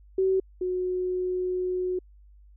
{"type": "tone pair in turn", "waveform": "sine", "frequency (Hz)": [380, 365.6], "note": ["F#4", "F#4"], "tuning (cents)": [46, -21], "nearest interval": "minor second", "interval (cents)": 67, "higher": "first", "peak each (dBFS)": [-20, -25], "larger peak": "first", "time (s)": [[0.18, 0.4], [0.61, 1.99]], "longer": "second", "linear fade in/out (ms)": 5, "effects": ["added 50 Hz sine -50 dBFS peak until 2.56 s"]}